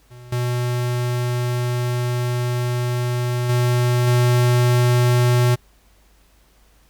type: tone with level steps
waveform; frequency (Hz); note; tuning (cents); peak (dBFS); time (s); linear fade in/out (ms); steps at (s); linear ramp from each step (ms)
square; 122.6; B2; -12; -39 / -20 / -16 / -14; 0.1-5.56; 20; 0.32 / 3.49 / 4.07; 5
effects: added 50 Hz sine -54 dBFS peak until 6.89 s + pink hiss -58 dBFS RMS until 6.89 s